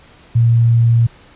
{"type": "tone", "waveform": "sine", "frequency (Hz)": 116.54, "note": "A#2", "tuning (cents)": 0, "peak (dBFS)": -8, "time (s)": [0.35, 1.07], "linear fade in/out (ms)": 10, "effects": ["pink hiss -45 dBFS RMS until 1.35 s", "resampled to 8000 Hz"]}